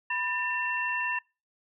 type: tone cluster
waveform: sine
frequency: 987 / 1791 / 2717 Hz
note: B5 / A6 / F7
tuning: -1 / +30 / -48 cents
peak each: -33 / -30 / -32 dBFS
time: 0.1-1.19 s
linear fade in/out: 5 ms
effects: noise-tail reverb RT60 0.3 s tail -26 dB re dry